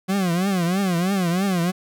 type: tone with vibrato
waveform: 40% pulse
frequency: 183.5 Hz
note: F#3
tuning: 14 cents flat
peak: -18 dBFS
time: 0.08-1.72 s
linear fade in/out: 20 ms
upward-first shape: triangle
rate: 3.1 Hz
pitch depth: 180 cents each way
effects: none